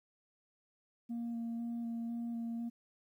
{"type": "tone with vibrato", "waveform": "sine", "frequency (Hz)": 233.1, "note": "A#3", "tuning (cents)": 0, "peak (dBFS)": -34, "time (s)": [1.09, 2.7], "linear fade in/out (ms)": 20, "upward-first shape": "square", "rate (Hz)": 2, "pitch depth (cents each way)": 11, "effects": ["tanh soft clip ceiling -35 dBFS", "12-bit"]}